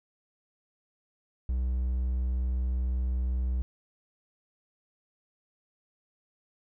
triangle tone, 62.7 Hz, B1, 27 cents sharp, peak -24 dBFS, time 1.49-3.62 s, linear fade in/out 0 ms, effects none

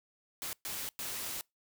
white noise bursts at uneven times, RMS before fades -39 dBFS, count 3, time 0.42-0.53 / 0.65-0.89 / 0.99-1.41 s, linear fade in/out 0 ms, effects noise-tail reverb RT60 0.2 s tail -26 dB re dry

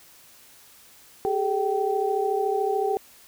sine tone cluster, 394.1 / 427.8 / 774 Hz, G4 / A4 / G5, +9 / -49 / -22 cents, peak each -26 dBFS, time 1.25-2.97 s, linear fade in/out 0 ms, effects white hiss -52 dBFS RMS until 3.27 s

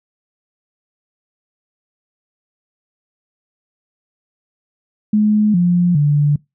sine tone with pitch steps, 211.7 / 175.97 / 146.28 Hz, G#3 / F3 / D3, +33 / +13 / -7 cents, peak -10 dBFS, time 5.13-6.36 s, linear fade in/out 5 ms, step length 410 ms, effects noise-tail reverb RT60 0.2 s tail -24 dB re dry

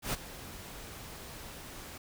pink noise with ADSR envelope, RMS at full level -31 dBFS, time 0.02-1.98 s, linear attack 110 ms, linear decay 26 ms, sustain -15 dB, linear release 6 ms, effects none

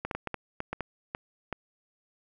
clicks, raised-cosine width 0.5 ms, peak -17 dBFS, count 10, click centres 0.05 / 0.112 / 0.15 / 0.273 / 0.343 / 0.604 / 0.73 / 0.807 / 1.149 / 1.527 s, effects none

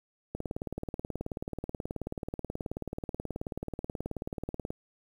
click train, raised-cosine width 2 ms, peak -21 dBFS, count 82, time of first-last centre 0.35-4.705 s, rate 18.6 Hz, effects 9-bit

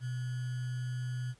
sine tone with sample-and-hold, 125 Hz, B2, 21 cents sharp, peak -33 dBFS, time 0-1.35 s, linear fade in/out 50 ms, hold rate 1575 Hz, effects pink hiss -65 dBFS RMS until 1.39 s + resampled to 24000 Hz

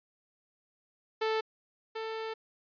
sawtooth tone pair in turn, 440 / 444.1 Hz, A4 / A4, 0 / +16 cents, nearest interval unison, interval 16 cents, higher second, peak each -24 / -31 dBFS, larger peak first, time 1.21-1.41 / 1.95-2.34 s, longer second, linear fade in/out 10 ms, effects resampled to 11025 Hz

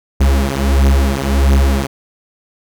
45% pulse beating tone pair, 67.5 / 69 Hz, C#2 / C#2, -45 / -7 cents, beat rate 1.5 Hz, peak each -13 dBFS, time 0.2-1.87 s, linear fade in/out 10 ms, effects none

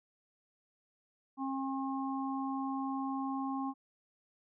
harmonic tone, 269 Hz, C4, 48 cents sharp, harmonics 1 / 3 / 4, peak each -35 / -40 / -41 dBFS, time 1.37-3.74 s, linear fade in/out 50 ms, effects none

